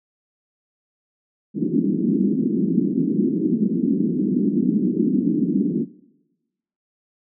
pink band-pass noise, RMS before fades -20 dBFS, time 1.54-5.86 s, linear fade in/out 50 ms, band 180 to 340 Hz, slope 48 dB/octave, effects noise-tail reverb RT60 1.0 s tail -20 dB re dry

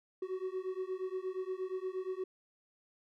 triangle beating tone pair, 369.8 / 378.3 Hz, F#4 / F#4, -1 / +38 cents, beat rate 8.5 Hz, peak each -37 / -37 dBFS, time 0.22-2.24 s, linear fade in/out 5 ms, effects none

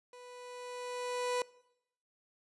30% pulse tone with level ramp, 493.9 Hz, B4, in tune, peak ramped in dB -48 to -27 dBFS, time 0.13-1.42 s, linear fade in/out 2 ms, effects noise-tail reverb RT60 0.8 s tail -22 dB re dry + resampled to 24000 Hz

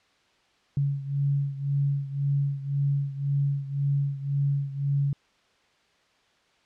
sine beating tone pair, 140 / 141.9 Hz, C#3 / C#3, +18 / +41 cents, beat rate 1.9 Hz, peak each -25 / -29 dBFS, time 0.77-5.13 s, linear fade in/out 2 ms, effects white hiss -64 dBFS RMS until 6.65 s + low-pass 4000 Hz 12 dB/octave

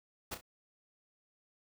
pink noise with echo, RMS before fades -39 dBFS, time 0.31-0.35 s, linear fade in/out 10 ms, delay 31 ms, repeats 2, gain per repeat -9 dB, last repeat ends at 0.412 s, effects none

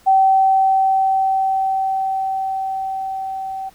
sine tone with level ramp, 769 Hz, G5, 33 cents flat, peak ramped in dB -9 to -24 dBFS, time 0.06-3.7 s, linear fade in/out 20 ms, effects pink hiss -51 dBFS RMS until 3.74 s

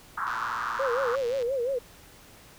pink band-pass noise, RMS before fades -31 dBFS, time 0.17-1.16 s, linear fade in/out 10 ms, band 1000 to 1500 Hz, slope 48 dB/octave
click train, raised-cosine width 0.2 ms, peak -25 dBFS, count 135, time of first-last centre 0.27-1.425 s, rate 116 Hz
sine tone with vibrato, 509 Hz, C5, 48 cents flat, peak -25 dBFS, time 0.79-1.79 s, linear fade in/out 10 ms, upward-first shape sine, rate 5.7 Hz, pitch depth 150 cents each way
effects pink hiss -52 dBFS RMS until 2.58 s

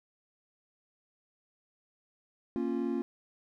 triangle chord, Bb minor, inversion none, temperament equal with one note detuned, 233.1 / 275.7 / 349.2 Hz, Bb3 / Db4 / F4, 0 / -9 / 0 cents, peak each -32 dBFS, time 2.56-3.02 s, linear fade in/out 0 ms, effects none

